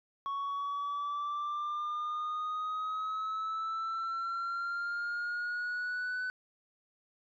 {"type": "exponential sweep", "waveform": "sine", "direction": "up", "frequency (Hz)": [1108.7, 1505], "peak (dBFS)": -30, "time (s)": [0.26, 6.3], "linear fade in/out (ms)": 0, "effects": ["tanh soft clip ceiling -32 dBFS"]}